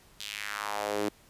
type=tone with high-pass filter sweep; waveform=sawtooth; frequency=103.83 Hz; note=G#2; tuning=in tune; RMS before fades=-34 dBFS; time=0.2-1.09 s; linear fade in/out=5 ms; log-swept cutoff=3700 to 310 Hz; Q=2.3; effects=pink hiss -59 dBFS RMS until 1.29 s + resampled to 32000 Hz